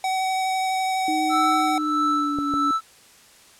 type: tone with vibrato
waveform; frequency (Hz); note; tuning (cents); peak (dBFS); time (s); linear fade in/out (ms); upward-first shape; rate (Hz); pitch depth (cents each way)
square; 756; F#5; +37; -22; 0.04-1.78; 2; sine; 12; 10
type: tone with pitch glide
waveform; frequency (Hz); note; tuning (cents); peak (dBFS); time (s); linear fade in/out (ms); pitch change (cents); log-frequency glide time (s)
sine; 311.1 to 286.9; D#4 to D4; 0 to -40; -24; 1.08-2.71; 2; -140; 1.55-2.46
type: tone with tremolo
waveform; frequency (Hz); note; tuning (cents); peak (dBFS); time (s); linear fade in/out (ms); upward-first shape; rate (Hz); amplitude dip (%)
triangle; 1318.5; E6; 0; -17; 1.29-2.81; 50; sine; 1.6; 60
type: clicks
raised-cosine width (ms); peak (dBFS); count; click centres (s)
2; -19; 2; 2.387 / 2.539
effects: white hiss -51 dBFS RMS until 3.59 s + low-pass 10000 Hz 12 dB/octave